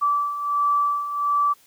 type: beating tone pair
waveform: sine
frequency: 1158 / 1159.4 Hz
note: D6 / D6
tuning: -25 / -23 cents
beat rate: 1.4 Hz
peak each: -26 / -20 dBFS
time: 0.01-1.54 s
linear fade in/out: 20 ms
effects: white hiss -56 dBFS RMS until 1.66 s